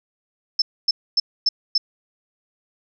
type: tone bursts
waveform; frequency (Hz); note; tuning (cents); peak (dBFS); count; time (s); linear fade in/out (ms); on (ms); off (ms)
sine; 5274; E8; 0; -14; 5; 0.59-1.78; 5; 30; 260
effects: none